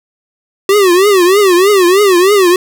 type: tone with vibrato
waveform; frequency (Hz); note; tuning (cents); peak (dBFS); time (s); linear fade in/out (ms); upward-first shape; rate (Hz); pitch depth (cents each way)
square; 380.5; F#4; +48; -6; 0.69-2.56; 2; triangle; 3.2; 190
effects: none